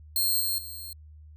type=tone with level steps; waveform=5% pulse; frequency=4229 Hz; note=C8; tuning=18 cents sharp; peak=-16 / -19 / -31 dBFS; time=0.16-0.93 s; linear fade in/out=2 ms; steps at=0.4 / 0.58 s; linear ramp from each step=5 ms; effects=added 76 Hz sine -46 dBFS peak until 1.36 s